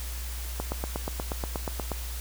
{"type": "click train", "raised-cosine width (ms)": 1, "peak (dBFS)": -16, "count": 12, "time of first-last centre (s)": [0.6, 1.917], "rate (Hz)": 8.35, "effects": ["added 60 Hz sine -33 dBFS peak until 2.2 s", "white hiss -41 dBFS RMS until 2.2 s"]}